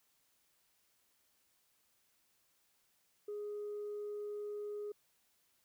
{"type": "tone", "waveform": "sine", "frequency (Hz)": 415.3, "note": "G#4", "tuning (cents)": 0, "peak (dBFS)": -38, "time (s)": [3.28, 4.92], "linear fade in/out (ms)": 5, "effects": ["tanh soft clip ceiling -37 dBFS", "white hiss -75 dBFS RMS until 5.64 s"]}